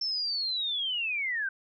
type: linear sweep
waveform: sine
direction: down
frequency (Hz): 5390 to 1511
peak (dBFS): -28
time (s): 0.01-1.49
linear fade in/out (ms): 5
effects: none